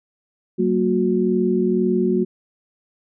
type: tone cluster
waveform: sine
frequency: 188.9 / 230.9 / 364.2 Hz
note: F#3 / A#3 / F#4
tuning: +36 / -16 / -27 cents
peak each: -21 / -21 / -19 dBFS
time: 0.58-2.25 s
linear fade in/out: 20 ms
effects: none